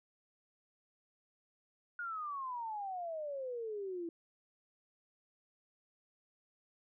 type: exponential sweep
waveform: sine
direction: down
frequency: 1449 to 329.6 Hz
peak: -38 dBFS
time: 1.99-4.09 s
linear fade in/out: 2 ms
effects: none